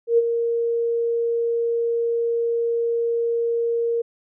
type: tone with ADSR envelope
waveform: sine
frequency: 466.2 Hz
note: A#4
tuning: in tune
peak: -11 dBFS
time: 0.07-4.02 s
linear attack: 110 ms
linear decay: 31 ms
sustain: -8 dB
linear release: 10 ms
effects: none